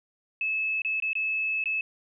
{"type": "tone with dropouts", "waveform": "sine", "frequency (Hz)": 2600, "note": "E7", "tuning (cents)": -24, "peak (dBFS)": -25, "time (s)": [0.41, 1.81], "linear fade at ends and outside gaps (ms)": 2, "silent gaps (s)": [[0.819, 0.848], [1.001, 1.023], [1.132, 1.153], [1.64, 1.657]], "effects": []}